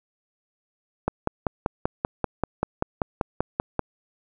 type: click train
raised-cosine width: 1 ms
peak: -8 dBFS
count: 15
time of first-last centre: 1.08-3.793 s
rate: 5.16 Hz
effects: none